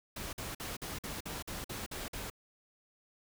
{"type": "noise bursts", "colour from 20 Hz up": "pink", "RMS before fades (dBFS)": -41, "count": 10, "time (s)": [0.16, 2.301], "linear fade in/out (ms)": 5, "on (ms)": 170, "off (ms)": 49, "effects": []}